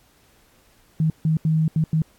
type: tone bursts at uneven times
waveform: sine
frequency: 158.2 Hz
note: D#3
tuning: 29 cents sharp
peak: -16 dBFS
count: 5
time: 1-1.1 / 1.25-1.37 / 1.45-1.68 / 1.76-1.84 / 1.93-2.02 s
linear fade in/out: 2 ms
effects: pink hiss -58 dBFS RMS until 2.18 s + AAC 64 kbps